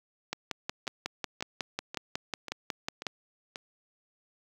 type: two click trains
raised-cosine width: 0.2 ms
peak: -14 / -21 dBFS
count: 16 / 6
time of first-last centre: 0.33-3.067 / 0.87-3.558 s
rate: 5.48 / 1.86 Hz
effects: high-pass 100 Hz 12 dB/octave + 8-bit